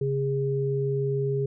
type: tone pair together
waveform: sine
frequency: 136.62 / 409.4 Hz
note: C#3 / G#4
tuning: -25 / -25 cents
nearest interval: octave + perfect fifth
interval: 1900 cents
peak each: -26 dBFS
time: 0.01-1.46 s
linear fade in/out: 5 ms
effects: none